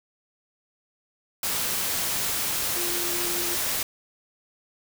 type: tone in noise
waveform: sine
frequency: 349.2 Hz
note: F4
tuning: in tune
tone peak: -34 dBFS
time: 2.76-3.55 s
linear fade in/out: 2 ms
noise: white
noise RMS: -27 dBFS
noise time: 1.43-3.83 s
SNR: -10 dB
effects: none